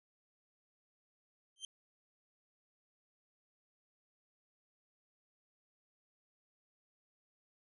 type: tone with exponential growth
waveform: sawtooth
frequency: 3136 Hz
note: G7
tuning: in tune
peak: -35 dBFS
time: 1.56-1.65 s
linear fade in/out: 2 ms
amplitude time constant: 18 ms
effects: resampled to 24000 Hz